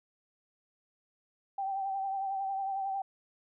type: tone with vibrato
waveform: sine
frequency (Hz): 779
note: G5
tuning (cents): -11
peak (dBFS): -31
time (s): 1.58-3.02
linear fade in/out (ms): 5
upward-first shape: triangle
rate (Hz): 11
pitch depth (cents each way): 41
effects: none